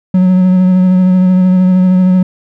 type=tone with vibrato; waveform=triangle; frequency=184.2 Hz; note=F#3; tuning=7 cents flat; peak=-3 dBFS; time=0.14-2.23 s; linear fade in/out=5 ms; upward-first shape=sine; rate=13 Hz; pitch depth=20 cents each way; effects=none